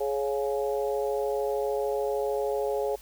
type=harmonic tone with a mistuned harmonic; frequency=140 Hz; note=C#3; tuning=18 cents sharp; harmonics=3 / 4 / 5 / 6; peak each=-28 / -30 / -36 / -36 dBFS; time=0-2.96 s; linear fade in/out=10 ms; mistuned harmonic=4; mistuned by=-21 cents; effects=added 50 Hz sine -51 dBFS peak until 3.01 s + white hiss -52 dBFS RMS until 3.01 s